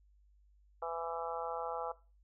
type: harmonic tone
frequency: 166.6 Hz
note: E3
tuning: 19 cents sharp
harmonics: 3 / 4 / 5 / 6 / 7 / 8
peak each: -41 / -43 / -41 / -48 / -45 / -46 dBFS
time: 0.82-1.92 s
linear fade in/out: 5 ms
effects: noise-tail reverb RT60 0.3 s tail -18 dB re dry + added 50 Hz sine -63 dBFS peak until 2.23 s